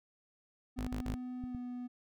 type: tone with pitch glide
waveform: triangle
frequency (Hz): 250.4 to 246.7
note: B3 to B3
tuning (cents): +24 to -2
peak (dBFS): -37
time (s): 0.76-1.88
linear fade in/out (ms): 20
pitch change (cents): -26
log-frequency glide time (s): 1.49-1.55
type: tone bursts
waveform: sawtooth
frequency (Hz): 52.8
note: G#1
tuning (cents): +29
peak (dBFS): -33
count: 3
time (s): 0.78-1.151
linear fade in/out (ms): 5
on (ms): 97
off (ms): 40
type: clicks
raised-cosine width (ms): 5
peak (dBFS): -32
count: 4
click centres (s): 1.099 / 1.139 / 1.439 / 1.548
effects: none